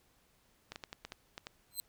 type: clicks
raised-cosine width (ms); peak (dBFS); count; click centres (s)
0.2; -25; 8; 0.72 / 0.759 / 0.838 / 0.929 / 1.05 / 1.121 / 1.379 / 1.469
type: tone with exponential growth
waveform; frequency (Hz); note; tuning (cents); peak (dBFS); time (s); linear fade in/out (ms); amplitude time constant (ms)
10% pulse; 4100; C8; -36; -25; 1.71-1.8; 0; 19
effects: pink hiss -70 dBFS RMS until 1.88 s